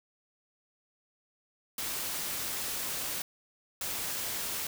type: noise bursts at uneven times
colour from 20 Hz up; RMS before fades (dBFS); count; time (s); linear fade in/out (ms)
white; -35; 2; 1.78-3.22 / 3.81-4.67; 2
effects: none